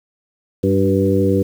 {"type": "harmonic tone with a mistuned harmonic", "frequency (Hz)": 97.5, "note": "G2", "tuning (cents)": -9, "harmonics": [1, 2, 3, 4, 5], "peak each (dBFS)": [-19, -19, -19, -19, -19], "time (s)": [0.63, 1.43], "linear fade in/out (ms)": 10, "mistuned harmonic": 4, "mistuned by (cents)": -26, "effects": ["7-bit"]}